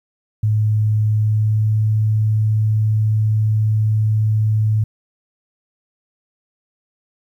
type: tone with pitch glide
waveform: sine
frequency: 107.3 to 108.17 Hz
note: A2 to A2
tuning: -43 to -29 cents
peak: -13 dBFS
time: 0.43-4.84 s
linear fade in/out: 5 ms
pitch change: +14 cents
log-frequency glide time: 1.17-1.78 s
effects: 9-bit